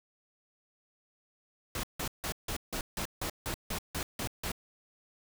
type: noise bursts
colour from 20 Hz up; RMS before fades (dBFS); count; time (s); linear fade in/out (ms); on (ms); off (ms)
pink; -35; 12; 1.75-4.518; 2; 84; 160
effects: none